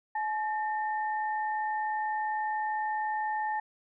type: tone pair together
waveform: sine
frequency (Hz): 855.6 / 1813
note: A5 / A#6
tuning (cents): -49 / -49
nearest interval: octave + minor second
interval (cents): 1300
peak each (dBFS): -29 / -37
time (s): 0.15-3.6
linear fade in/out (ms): 5
effects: none